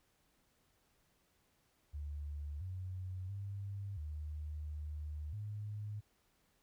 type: tone with pitch steps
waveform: sine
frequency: 73.3 / 92.5 / 99.5 / 75.9 / 75.5 / 104.8 Hz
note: D2 / F#2 / G2 / D#2 / D2 / G#2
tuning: -3 / 0 / +26 / -42 / +48 / +16 cents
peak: -40 dBFS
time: 1.93-6.01 s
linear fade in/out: 20 ms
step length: 680 ms
effects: pink hiss -75 dBFS RMS until 6.62 s